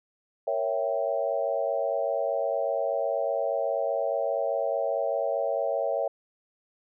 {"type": "chord", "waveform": "sine", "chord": "A# diminished seventh", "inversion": "none", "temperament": "equal", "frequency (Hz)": [466.2, 554.4, 659.3, 784], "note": ["A#4", "C#5", "E5", "G5"], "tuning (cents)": [0, 0, 0, 0], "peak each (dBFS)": [-33, -28, -29, -34], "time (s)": [0.47, 6.08], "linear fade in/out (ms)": 5, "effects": []}